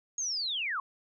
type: linear sweep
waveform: sine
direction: down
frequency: 6645 to 1030 Hz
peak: -30 dBFS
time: 0.18-0.8 s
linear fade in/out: 2 ms
effects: none